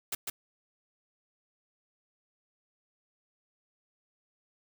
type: noise with echo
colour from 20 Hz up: white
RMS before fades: -33 dBFS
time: 0.12-0.15 s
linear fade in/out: 5 ms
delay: 150 ms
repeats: 1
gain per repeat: -2 dB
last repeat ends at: 0.3 s
effects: none